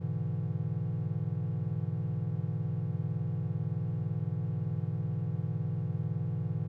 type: chord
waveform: triangle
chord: E dominant seventh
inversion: first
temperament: equal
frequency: 103.83 / 123.47 / 146.83 / 164.81 Hz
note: G#2 / B2 / D3 / E3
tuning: 0 / 0 / 0 / 0 cents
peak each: -34 dBFS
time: 0-6.68 s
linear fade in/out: 20 ms
effects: none